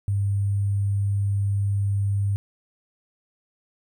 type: tone with sample-and-hold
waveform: sine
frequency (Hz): 99.9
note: G2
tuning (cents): +33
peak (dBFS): -20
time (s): 0.08-2.36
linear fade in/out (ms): 0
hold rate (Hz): 8820
effects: none